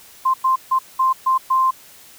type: tone bursts at uneven times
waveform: sine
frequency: 1046.5 Hz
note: C6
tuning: in tune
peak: -13 dBFS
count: 6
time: 0.25-0.34 / 0.44-0.56 / 0.71-0.79 / 0.99-1.13 / 1.26-1.38 / 1.5-1.71 s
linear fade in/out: 10 ms
effects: white hiss -45 dBFS RMS until 2.18 s

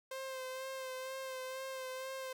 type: tone with vibrato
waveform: sawtooth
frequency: 523.3 Hz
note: C5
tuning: in tune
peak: -37 dBFS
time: 0.11-2.33 s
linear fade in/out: 5 ms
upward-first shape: sine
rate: 2.1 Hz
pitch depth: 26 cents each way
effects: 12-bit

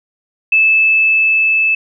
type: tone with level ramp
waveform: sine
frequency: 2620 Hz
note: E7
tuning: 11 cents flat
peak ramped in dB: -7 to -10 dBFS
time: 0.52-1.75 s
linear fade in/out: 5 ms
effects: none

